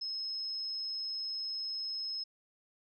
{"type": "tone", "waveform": "sine", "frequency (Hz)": 5170, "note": "E8", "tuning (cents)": -34, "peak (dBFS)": -35, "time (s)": [0.01, 2.24], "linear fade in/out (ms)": 10, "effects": []}